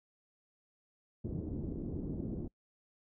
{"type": "low-pass noise", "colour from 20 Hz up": "white", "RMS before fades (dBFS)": -39, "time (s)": [1.24, 2.48], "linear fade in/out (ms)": 10, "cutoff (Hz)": 330, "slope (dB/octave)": 24, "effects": ["noise-tail reverb RT60 0.1 s tail -25 dB re dry"]}